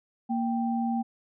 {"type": "tone pair together", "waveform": "sine", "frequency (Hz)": [233.1, 784], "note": ["A#3", "G5"], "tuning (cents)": [0, 0], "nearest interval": "octave + major sixth", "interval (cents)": 2100, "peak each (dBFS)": [-26, -31], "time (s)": [0.29, 1.03], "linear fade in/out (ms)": 20, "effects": []}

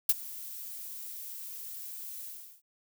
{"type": "noise with ADSR envelope", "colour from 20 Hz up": "violet", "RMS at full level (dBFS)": -20, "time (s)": [0.09, 2.62], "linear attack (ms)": 4, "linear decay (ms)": 35, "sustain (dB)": -22, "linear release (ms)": 380, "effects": []}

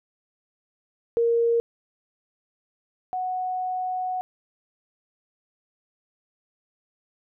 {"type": "tone pair in turn", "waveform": "sine", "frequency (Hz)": [466.2, 738.3], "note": ["A#4", "F#5"], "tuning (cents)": [0, -4], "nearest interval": "minor sixth", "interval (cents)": 796, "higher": "second", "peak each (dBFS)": [-18, -25], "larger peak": "first", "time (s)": [[1.17, 1.6], [3.13, 4.21]], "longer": "second", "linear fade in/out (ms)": 0, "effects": []}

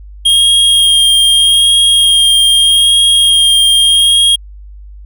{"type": "tone with vibrato", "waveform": "square", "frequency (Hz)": 3237, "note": "G#7", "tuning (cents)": -45, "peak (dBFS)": -6, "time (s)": [0.25, 4.36], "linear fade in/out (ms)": 10, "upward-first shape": "sine", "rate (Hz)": 0.81, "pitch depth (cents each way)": 15, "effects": ["added 50 Hz sine -29 dBFS peak until 5.05 s"]}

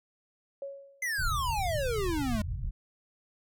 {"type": "tone with exponential decay", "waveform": "sine", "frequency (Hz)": 554.4, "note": "C#5", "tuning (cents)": 0, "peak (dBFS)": -33, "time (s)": [0.62, 1.18], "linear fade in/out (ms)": 2, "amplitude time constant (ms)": 120}
{"type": "exponential sweep", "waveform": "square", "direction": "down", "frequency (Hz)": [2093, 202], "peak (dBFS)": -30, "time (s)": [1.02, 2.42], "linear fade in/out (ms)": 5}
{"type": "low-pass noise", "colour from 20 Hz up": "pink", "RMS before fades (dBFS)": -34, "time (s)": [1.18, 2.71], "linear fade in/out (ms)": 10, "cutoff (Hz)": 140, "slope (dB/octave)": 48}
{"effects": []}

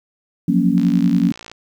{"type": "chord", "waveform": "sine", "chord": "Gb major seventh", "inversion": "third", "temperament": "equal", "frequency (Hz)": [174.61, 185, 233.1, 277.2], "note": ["F3", "Gb3", "Bb3", "Db4"], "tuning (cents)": [0, 0, 0, 0], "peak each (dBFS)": -18, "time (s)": [0.48, 1.32], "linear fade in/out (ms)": 5}
{"type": "click train", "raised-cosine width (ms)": 0.2, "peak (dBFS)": -18, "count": 43, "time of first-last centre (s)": [0.78, 1.516], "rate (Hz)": 57.1}
{"effects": ["8-bit"]}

